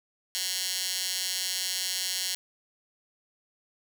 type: tone with high-pass filter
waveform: 15% pulse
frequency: 185 Hz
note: F#3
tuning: in tune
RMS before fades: -31 dBFS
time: 0.35-2.35 s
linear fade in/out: 0 ms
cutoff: 4100 Hz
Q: 1.3
effects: 8-bit